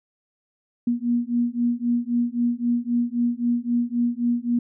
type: beating tone pair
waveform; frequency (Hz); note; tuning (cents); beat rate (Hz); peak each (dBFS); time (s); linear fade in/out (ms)
sine; 237.4 / 241.2; A#3 / B3; +32 / -41; 3.8; -23; 0.87-4.59; 5
effects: none